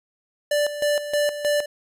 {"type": "tone with tremolo", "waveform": "square", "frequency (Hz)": 587.3, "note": "D5", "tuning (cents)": 0, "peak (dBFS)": -19, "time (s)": [0.51, 1.66], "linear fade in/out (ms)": 5, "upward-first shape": "square", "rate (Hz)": 3.2, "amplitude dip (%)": 70, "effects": ["resampled to 32000 Hz"]}